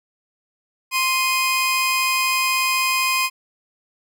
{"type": "tone pair together", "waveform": "sawtooth", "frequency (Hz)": [1048, 2489], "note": ["C6", "D#7"], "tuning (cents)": [2, 0], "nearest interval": "octave + minor third", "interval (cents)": 1498, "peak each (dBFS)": -17, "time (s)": [0.91, 3.3], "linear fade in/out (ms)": 50, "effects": []}